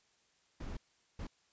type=noise bursts at uneven times; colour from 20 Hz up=brown; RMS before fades=-42 dBFS; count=2; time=0.6-0.77 / 1.19-1.27 s; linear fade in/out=5 ms; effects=white hiss -72 dBFS RMS until 1.52 s + resampled to 16000 Hz

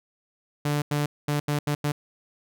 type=tone bursts at uneven times; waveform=sawtooth; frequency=146.83 Hz; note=D3; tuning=in tune; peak=-19 dBFS; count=6; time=0.65-0.82 / 0.91-1.06 / 1.28-1.4 / 1.48-1.59 / 1.67-1.75 / 1.84-1.92 s; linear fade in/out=5 ms; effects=none

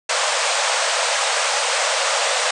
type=band-pass noise; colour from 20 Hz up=pink; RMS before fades=-20 dBFS; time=0.09-2.51 s; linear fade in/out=5 ms; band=490 to 9000 Hz; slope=96 dB/octave; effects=none

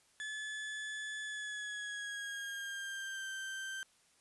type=tone with pitch glide; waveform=35% pulse; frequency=1723 to 1561.9 Hz; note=A6 to G6; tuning=-37 to -7 cents; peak=-38 dBFS; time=0.2-3.83 s; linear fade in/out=0 ms; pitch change=-170 cents; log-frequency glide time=1.22-3.29 s; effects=white hiss -69 dBFS RMS until 4.2 s + resampled to 24000 Hz

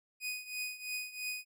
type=tone with tremolo; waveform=sawtooth; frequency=2489 Hz; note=D#7; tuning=in tune; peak=-31 dBFS; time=0.2-1.45 s; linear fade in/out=50 ms; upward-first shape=triangle; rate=3 Hz; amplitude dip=85%; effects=none

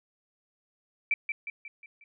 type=tone with echo; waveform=sine; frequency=2330 Hz; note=D7; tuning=14 cents flat; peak=-22 dBFS; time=1.11-1.14 s; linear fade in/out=2 ms; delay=180 ms; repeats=5; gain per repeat=-6 dB; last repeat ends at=2.04 s; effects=none

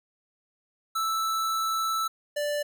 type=tone pair in turn; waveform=square; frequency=1318.5 / 587.3 Hz; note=E6 / D5; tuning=0 / 0 cents; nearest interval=octave + major second; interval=1400 cents; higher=first; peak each=-26 / -27 dBFS; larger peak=first; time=0.95-2.08 / 2.36-2.63 s; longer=first; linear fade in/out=10 ms; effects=none

